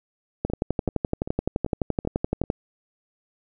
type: two click trains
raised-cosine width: 2 ms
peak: -18 / -9 dBFS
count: 6 / 25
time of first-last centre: 0.5-2.438 / 0.45-2.501 s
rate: 2.58 / 11.7 Hz
effects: none